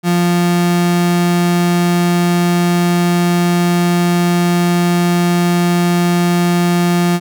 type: tone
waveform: 35% pulse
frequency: 174.61 Hz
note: F3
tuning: in tune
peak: -9 dBFS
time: 0.03-7.2 s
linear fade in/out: 50 ms
effects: none